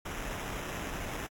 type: noise with sample-and-hold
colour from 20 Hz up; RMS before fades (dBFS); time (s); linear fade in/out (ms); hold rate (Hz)
pink; -38; 0.05-1.27; 10; 4410
effects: AAC 64 kbps